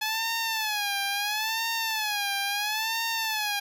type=tone with vibrato; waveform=10% pulse; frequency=853 Hz; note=G#5; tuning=46 cents sharp; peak=-18 dBFS; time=0.01-3.6 s; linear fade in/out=10 ms; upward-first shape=sine; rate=0.74 Hz; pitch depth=120 cents each way; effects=none